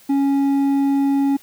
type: tone with hard clipping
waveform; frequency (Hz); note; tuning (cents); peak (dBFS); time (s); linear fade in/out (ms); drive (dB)
sine; 277.2; C#4; 0; -16; 0.09-1.37; 10; 5
effects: white hiss -49 dBFS RMS until 1.42 s